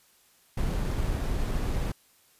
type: noise with sample-and-hold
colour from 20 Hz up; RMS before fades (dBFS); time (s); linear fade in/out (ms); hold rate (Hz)
brown; -28; 0.57-1.92; 5; 11025
effects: white hiss -62 dBFS RMS until 2.39 s + resampled to 32000 Hz

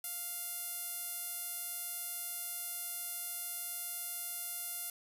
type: tone with band-pass filter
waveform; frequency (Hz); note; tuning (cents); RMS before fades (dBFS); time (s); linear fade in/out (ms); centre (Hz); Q
sawtooth; 698.5; F5; 0; -41; 0.04-4.9; 2; 12000; 3
effects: none

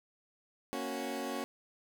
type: chord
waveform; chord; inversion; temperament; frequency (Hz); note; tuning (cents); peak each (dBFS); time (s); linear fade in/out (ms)
20% pulse; F# major; first; equal; 233.1 / 277.2 / 370; A#3 / C#4 / F#4; 0 / 0 / 0; -36 / -34 / -36; 0.73-1.44; 0
effects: none

